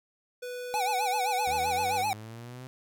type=tone; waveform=square; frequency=493.9 Hz; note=B4; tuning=in tune; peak=-36 dBFS; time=0.42-2.02 s; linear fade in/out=10 ms
type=tone with vibrato; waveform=square; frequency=798 Hz; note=G5; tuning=31 cents sharp; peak=-27 dBFS; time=0.74-2.13 s; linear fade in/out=0 ms; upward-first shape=sine; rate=7.7 Hz; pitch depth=140 cents each way
type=linear sweep; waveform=sawtooth; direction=up; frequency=74.8 to 129.9 Hz; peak=-37 dBFS; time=1.47-2.67 s; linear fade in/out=0 ms
effects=none